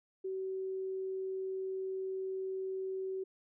sine tone, 380 Hz, F#4, 46 cents sharp, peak -35 dBFS, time 0.24-3.24 s, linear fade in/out 10 ms, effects none

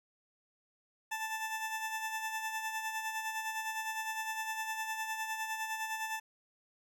20% pulse tone with tremolo, 880 Hz, A5, in tune, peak -29 dBFS, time 1.11-6.2 s, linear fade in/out 10 ms, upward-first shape sine, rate 9.8 Hz, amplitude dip 50%, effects none

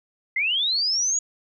sine linear sweep, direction up, 2007 to 6820 Hz, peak -20 dBFS, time 0.36-1.19 s, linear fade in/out 5 ms, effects none

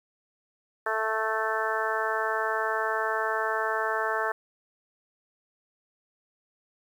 harmonic tone, 220 Hz, A3, in tune, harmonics 2 / 3 / 4 / 5 / 6 / 7 / 8, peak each -33 / -33 / -33 / -33 / -33 / -33 / -33 dBFS, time 0.86-4.32 s, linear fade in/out 5 ms, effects 9-bit

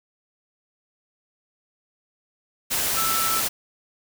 sine tone in noise, 1324 Hz, E6, 7 cents sharp, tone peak -25 dBFS, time 2.96-3.41 s, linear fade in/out 20 ms, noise white, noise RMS -24 dBFS, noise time 2.7-3.49 s, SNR -4 dB, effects none

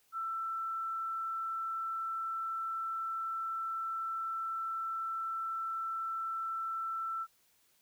sine tone, 1334 Hz, E6, 20 cents sharp, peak -34 dBFS, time 0.12-7.27 s, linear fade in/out 50 ms, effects white hiss -70 dBFS RMS until 7.81 s

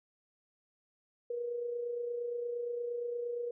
sine tone with amplitude modulation, 478.7 Hz, A#4, 46 cents sharp, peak -32 dBFS, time 1.3-3.51 s, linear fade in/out 5 ms, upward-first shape sine, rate 28.6 Hz, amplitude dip 45%, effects none

